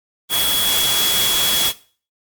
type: tone in noise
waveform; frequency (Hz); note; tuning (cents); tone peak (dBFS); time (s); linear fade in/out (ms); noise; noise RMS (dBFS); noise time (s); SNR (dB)
sine; 3354; G#7; +16; -18; 0.29-1.73; 50; white; -19; 0.29-1.73; -2
effects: noise-tail reverb RT60 0.4 s tail -17 dB re dry + Opus 32 kbps